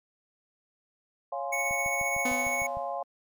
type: chord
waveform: sine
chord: Db major seventh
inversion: none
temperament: equal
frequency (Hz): 554.4 / 698.5 / 830.6 / 1046.5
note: Db5 / F5 / Ab5 / C6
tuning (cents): 0 / 0 / 0 / 0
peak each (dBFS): -36 / -34 / -37 / -39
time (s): 1.32-3.03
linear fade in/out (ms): 5
type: tone with tremolo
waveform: square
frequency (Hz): 2217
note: C#7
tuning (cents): 0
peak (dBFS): -28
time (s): 1.52-2.67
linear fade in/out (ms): 10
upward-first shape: sine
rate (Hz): 15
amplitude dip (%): 30
type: click train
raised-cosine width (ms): 5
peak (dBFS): -31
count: 8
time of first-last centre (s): 1.71-2.771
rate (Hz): 6.6
type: tone with exponential decay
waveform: sawtooth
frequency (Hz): 251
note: B3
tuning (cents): +28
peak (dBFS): -25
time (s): 2.25-3.04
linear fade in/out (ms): 5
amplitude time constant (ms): 170
effects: none